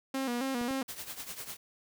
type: tone with vibrato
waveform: sawtooth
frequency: 253.8 Hz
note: B3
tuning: 47 cents sharp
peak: -27 dBFS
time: 0.14-0.83 s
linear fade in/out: 5 ms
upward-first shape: square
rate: 3.7 Hz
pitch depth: 92 cents each way
type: clicks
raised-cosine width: 2 ms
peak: -31 dBFS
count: 2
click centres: 0.613 / 0.709 s
type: noise with tremolo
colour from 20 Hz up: white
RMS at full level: -39 dBFS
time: 0.88-1.57 s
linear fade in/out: 10 ms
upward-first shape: triangle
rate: 10 Hz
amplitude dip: 80%
effects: none